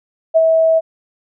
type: tone with ADSR envelope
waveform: sine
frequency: 648 Hz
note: E5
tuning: 30 cents flat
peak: -6 dBFS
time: 0.34-0.81 s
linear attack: 25 ms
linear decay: 33 ms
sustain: -3 dB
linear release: 33 ms
effects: none